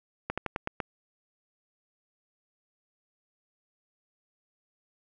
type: slowing click train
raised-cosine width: 0.5 ms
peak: -15 dBFS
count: 6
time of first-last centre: 0.3-0.802 s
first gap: 76 ms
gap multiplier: 1.14
effects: none